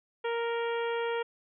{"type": "harmonic tone", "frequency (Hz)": 466.2, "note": "A#4", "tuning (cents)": 0, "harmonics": [1, 2, 3, 4, 5, 6, 7], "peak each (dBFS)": [-30, -36, -40, -42, -44, -46, -47], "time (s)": [0.24, 1.23], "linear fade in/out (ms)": 10, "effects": []}